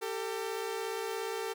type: tone pair together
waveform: sawtooth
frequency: 392 / 449.1 Hz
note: G4 / A4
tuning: 0 / +35 cents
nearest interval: major second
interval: 235 cents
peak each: -34 / -32 dBFS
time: 0.01-1.54 s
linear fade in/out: 20 ms
effects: none